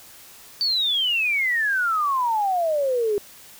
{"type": "exponential sweep", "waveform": "sine", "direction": "down", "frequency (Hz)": [4609, 400], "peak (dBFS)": -19, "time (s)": [0.61, 3.18], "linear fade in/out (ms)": 0, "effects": ["white hiss -46 dBFS RMS until 3.59 s"]}